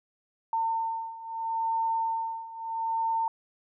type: beating tone pair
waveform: sine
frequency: 904 / 904.76 Hz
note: A5 / A5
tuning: +47 / +48 cents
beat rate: 0.76 Hz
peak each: -32 / -29 dBFS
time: 0.53-3.28 s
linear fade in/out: 2 ms
effects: none